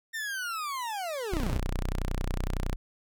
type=linear sweep; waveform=40% pulse; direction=down; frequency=1835 to 30.87 Hz; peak=-31 dBFS; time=0.13-1.6 s; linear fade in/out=20 ms
type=tone; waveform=sawtooth; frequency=30.87 Hz; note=B0; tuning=in tune; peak=-24 dBFS; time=1.32-2.76 s; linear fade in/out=10 ms
effects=none